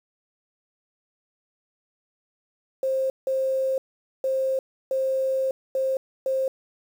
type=tone bursts at uneven times; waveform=sine; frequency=529 Hz; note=C5; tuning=19 cents sharp; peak=-21 dBFS; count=6; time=2.83-3.1 / 3.27-3.78 / 4.24-4.59 / 4.91-5.51 / 5.75-5.97 / 6.26-6.48 s; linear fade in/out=2 ms; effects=8-bit